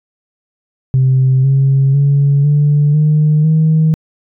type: tone with pitch steps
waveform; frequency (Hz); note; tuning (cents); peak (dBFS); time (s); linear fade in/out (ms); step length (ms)
sine; 131.2 / 136.14 / 141.27 / 146.59 / 152.11 / 157.84; C3 / C#3 / C#3 / D3 / D#3 / D#3; +5 / -31 / +33 / -3 / -39 / +25; -6; 0.94-3.94; 0; 500
effects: tanh soft clip ceiling -4 dBFS